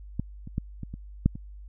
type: clicks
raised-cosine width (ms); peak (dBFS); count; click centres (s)
5; -15 / -26 / -15 / -22 / -24 / -7 / -24; 7; 0.196 / 0.474 / 0.581 / 0.833 / 0.94 / 1.26 / 1.355
effects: added 50 Hz sine -41 dBFS peak until 1.68 s